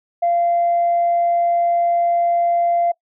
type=tone; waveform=sine; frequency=690 Hz; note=F5; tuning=21 cents flat; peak=-13 dBFS; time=0.22-2.92 s; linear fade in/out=10 ms; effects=noise-tail reverb RT60 0.1 s tail -23 dB re dry + tanh soft clip ceiling -10 dBFS

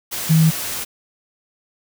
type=tone in noise; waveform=sine; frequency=160.1 Hz; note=D#3; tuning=50 cents sharp; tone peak=-10 dBFS; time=0.29-0.51 s; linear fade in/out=20 ms; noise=white; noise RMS=-26 dBFS; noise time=0.11-0.85 s; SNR=+13 dB; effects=none

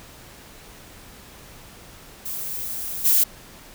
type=noise with level steps; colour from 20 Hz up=violet; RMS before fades=-30 / -17 dBFS; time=2.25-3.24 s; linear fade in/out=10 ms; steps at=3.04 s; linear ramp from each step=20 ms; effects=pink hiss -45 dBFS RMS until 3.74 s

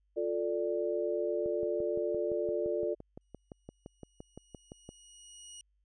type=chord; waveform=sine; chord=D minor; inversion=first; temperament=just; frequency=352.4 / 440.5 / 587.3 Hz; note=F4 / A4 / D5; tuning=+16 / +2 / 0 cents; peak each=-34 dBFS; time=0.16-2.95 s; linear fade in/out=20 ms
type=click train; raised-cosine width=2 ms; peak=-31 dBFS; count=21; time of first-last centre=1.46-4.891 s; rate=5.83 Hz
type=tone with exponential growth; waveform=5% pulse; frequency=2900 Hz; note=F#7; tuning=35 cents flat; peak=-35 dBFS; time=3.21-5.61 s; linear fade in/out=1 ms; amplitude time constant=520 ms
effects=added 50 Hz sine -70 dBFS peak until 5.84 s + resampled to 22050 Hz

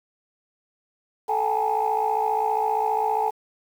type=tone cluster; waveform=sine; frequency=437.2 / 749 / 814 / 869 / 941 Hz; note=A4 / F#5 / G#5 / A5 / A#5; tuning=-11 / +21 / -35 / -22 / +16 cents; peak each=-27 / -30 / -24 / -24 / -32 dBFS; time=1.28-3.31 s; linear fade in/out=20 ms; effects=tanh soft clip ceiling -13 dBFS + 8-bit

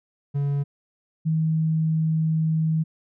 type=tone pair in turn; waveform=triangle / sine; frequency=141.8 / 159.17 Hz; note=C#3 / D#3; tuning=+40 / +40 cents; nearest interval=major second; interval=200 cents; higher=second; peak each=-19 dBFS; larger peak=neither; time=0.34-0.64 / 1.25-2.84 s; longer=second; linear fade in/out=20 ms; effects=none

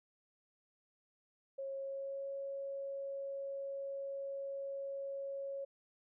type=tone with pitch glide; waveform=sine; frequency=544 to 551.3 Hz; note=C#5 to C#5; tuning=-33 to -10 cents; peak=-39 dBFS; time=1.58-5.65 s; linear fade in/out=10 ms; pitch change=+23 cents; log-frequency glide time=1.76-2.3 s; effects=none

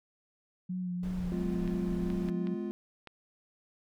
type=tone with vibrato; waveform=sine; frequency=180.5 Hz; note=F#3; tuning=43 cents flat; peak=-32 dBFS; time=0.69-2.55 s; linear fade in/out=10 ms; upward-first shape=sine; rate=2.9 Hz; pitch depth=28 cents each way
type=noise; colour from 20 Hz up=brown; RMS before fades=-41 dBFS; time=1.03-2.3 s; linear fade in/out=2 ms
type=chord; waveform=triangle; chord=F diminished; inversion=first; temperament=just; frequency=209.5 / 251.4 / 349.2 Hz; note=Ab3 / Cb4 / F4; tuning=+15 / +31 / 0 cents; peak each=-34 / -39 / -35 dBFS; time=1.32-2.71 s; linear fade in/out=0 ms
type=clicks; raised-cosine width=0.3 ms; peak=-30 dBFS; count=5; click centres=1.677 / 2.102 / 2.287 / 2.471 / 3.073 s
effects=none

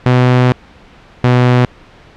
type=tone pair in turn; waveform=sawtooth; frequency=125.4 / 124.17 Hz; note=B2 / B2; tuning=+27 / +10 cents; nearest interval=unison; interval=17 cents; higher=first; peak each=-3 dBFS; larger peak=neither; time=0.06-0.52 / 1.24-1.65 s; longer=first; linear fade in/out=0 ms; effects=pink hiss -41 dBFS RMS until 2.16 s + low-pass 3000 Hz 12 dB/octave

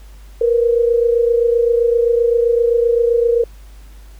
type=tone pair together; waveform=sine; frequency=466.4 / 494.1 Hz; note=A#4 / B4; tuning=+1 / +1 cents; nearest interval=minor second; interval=100 cents; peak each=-12 / -18 dBFS; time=0.41-3.44 s; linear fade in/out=5 ms; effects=added 50 Hz sine -36 dBFS peak until 4.19 s + pink hiss -50 dBFS RMS until 4.19 s

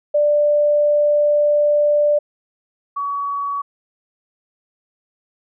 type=tone pair in turn; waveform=sine; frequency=590 / 1130.3 Hz; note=D5 / C#6; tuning=+8 / +33 cents; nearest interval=major seventh; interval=1125 cents; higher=second; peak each=-12 / -20 dBFS; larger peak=first; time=0.14-2.19 / 2.96-3.62 s; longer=first; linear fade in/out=10 ms; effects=none

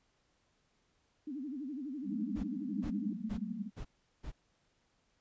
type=tone with vibrato; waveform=sine; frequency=277.2 Hz; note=C#4; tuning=in tune; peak=-38 dBFS; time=1.27-3.13 s; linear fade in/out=5 ms; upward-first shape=sine; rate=12 Hz; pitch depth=190 cents each way
type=band-pass noise; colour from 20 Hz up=white; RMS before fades=-39 dBFS; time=2.03-3.71 s; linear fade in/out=50 ms; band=190 to 230 Hz; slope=96 dB/octave
type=noise bursts; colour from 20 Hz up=brown; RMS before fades=-42 dBFS; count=5; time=2.35-4.32 s; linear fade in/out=20 ms; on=90 ms; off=380 ms
effects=pink hiss -75 dBFS RMS until 5.2 s + resampled to 16000 Hz

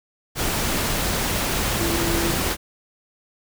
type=tone in noise; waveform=sine; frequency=337.1 Hz; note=E4; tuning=39 cents sharp; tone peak=-25 dBFS; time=1.77-2.35 s; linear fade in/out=50 ms; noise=pink; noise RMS=-23 dBFS; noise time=0.35-2.57 s; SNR=-5 dB; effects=none

